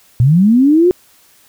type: linear sweep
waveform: sine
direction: up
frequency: 113 to 370 Hz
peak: -6 dBFS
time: 0.2-0.91 s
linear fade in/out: 0 ms
effects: white hiss -49 dBFS RMS until 1.48 s